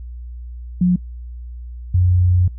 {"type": "tone pair in turn", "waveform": "sine", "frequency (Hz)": [179.5, 90.11], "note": ["F3", "F#2"], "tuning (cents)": [48, -45], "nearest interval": "octave", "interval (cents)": 1193, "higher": "first", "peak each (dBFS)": -11, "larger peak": "neither", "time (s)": [[0.81, 0.96], [1.94, 2.48]], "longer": "second", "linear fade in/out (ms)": 5, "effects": ["noise-tail reverb RT60 0.1 s tail -25 dB re dry", "added 60 Hz sine -29 dBFS peak until 2.58 s"]}